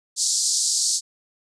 white band-pass noise, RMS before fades -22 dBFS, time 0.16-1.01 s, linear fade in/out 50 ms, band 4300 to 8600 Hz, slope 48 dB/octave, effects none

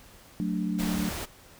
sine chord, D major, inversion first, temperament just, 183.54 / 220.2 / 293.7 Hz, F#3 / A3 / D4, -14 / +2 / 0 cents, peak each -29 / -31 / -33 dBFS, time 0.4-1.09 s, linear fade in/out 0 ms
pink noise, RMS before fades -35 dBFS, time 0.78-1.26 s, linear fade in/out 20 ms
effects pink hiss -53 dBFS RMS until 1.59 s

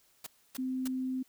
white noise bursts, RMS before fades -41 dBFS, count 3, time 0.24-0.878 s, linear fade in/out 5 ms, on 26 ms, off 280 ms
sine tone, 258.6 Hz, C4, 20 cents flat, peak -31 dBFS, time 0.58-1.23 s, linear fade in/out 10 ms
effects white hiss -67 dBFS RMS until 1.28 s

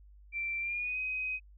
sine tone with pitch glide, 2349 to 2518 Hz, D7 to D#7, 0 to +20 cents, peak -32 dBFS, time 0.32-1.4 s, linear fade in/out 50 ms, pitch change +120 cents, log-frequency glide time 0.6-0.98 s, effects added 50 Hz sine -53 dBFS peak until 1.57 s

